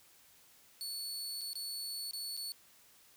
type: tone with dropouts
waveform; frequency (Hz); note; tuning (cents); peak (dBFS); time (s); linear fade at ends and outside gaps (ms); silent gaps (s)
sawtooth; 4433; C#8; -1; -36; 0.81-2.52; 0; 1.41-1.415 / 1.532-1.555 / 2.11-2.134 / 2.367-2.374
effects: white hiss -63 dBFS RMS until 3.16 s